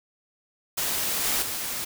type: noise with level steps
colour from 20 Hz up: white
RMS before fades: -27 / -25 / -31 dBFS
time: 0.77-1.85 s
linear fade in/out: 10 ms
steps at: 1.24 / 1.42 s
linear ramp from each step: 5 ms
effects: none